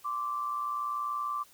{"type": "tone pair together", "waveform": "sine", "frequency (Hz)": [1046.5, 1166.9], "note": ["C6", "D6"], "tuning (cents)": [0, -11], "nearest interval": "major second", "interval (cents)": 189, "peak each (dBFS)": [-38, -31], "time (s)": [0.04, 1.44], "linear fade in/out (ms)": 20, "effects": ["white hiss -59 dBFS RMS until 1.53 s"]}